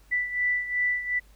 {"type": "beating tone pair", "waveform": "sine", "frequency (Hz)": [1975.5, 1978.2], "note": ["B6", "B6"], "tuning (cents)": [0, 2], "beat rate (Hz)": 2.7, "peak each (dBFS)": [-25, -30], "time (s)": [0.11, 1.2], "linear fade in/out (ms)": 20, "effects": ["added 50 Hz sine -53 dBFS peak until 1.35 s", "pink hiss -61 dBFS RMS until 1.35 s"]}